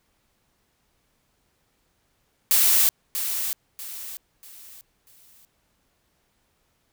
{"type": "noise with echo", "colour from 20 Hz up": "blue", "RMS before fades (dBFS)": -18, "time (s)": [2.51, 2.89], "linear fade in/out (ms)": 0, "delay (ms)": 640, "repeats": 4, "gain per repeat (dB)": -9, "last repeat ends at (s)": 5.45, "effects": ["pink hiss -69 dBFS RMS until 6.92 s"]}